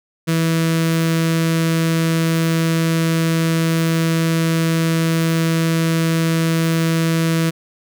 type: tone with notch filter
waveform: sawtooth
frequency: 163.7 Hz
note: E3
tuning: 12 cents flat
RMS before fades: -17 dBFS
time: 0.27-7.51 s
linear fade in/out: 20 ms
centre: 810 Hz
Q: 1.5
effects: none